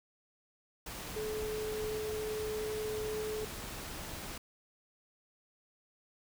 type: tone in noise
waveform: sine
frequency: 430 Hz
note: A4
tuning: 40 cents flat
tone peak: -35 dBFS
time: 1.16-3.45 s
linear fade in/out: 5 ms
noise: pink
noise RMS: -43 dBFS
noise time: 0.86-4.38 s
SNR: +5 dB
effects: none